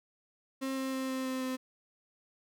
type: tone with pitch steps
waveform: 35% pulse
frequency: 266.6 / 264.9 / 263.2 / 261.6 / 259.9 / 258.3 Hz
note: C4 / C4 / C4 / C4 / C4 / C4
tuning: +33 / +22 / +10 / 0 / -11 / -22 cents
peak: -31 dBFS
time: 0.61-1.57 s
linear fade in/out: 20 ms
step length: 160 ms
effects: none